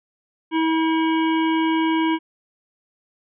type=harmonic tone; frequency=322.2 Hz; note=E4; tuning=39 cents flat; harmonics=1 / 3 / 5 / 7 / 9 / 10; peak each=-18 / -24 / -33 / -31 / -34 / -37 dBFS; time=0.51-2.19 s; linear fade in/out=50 ms; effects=none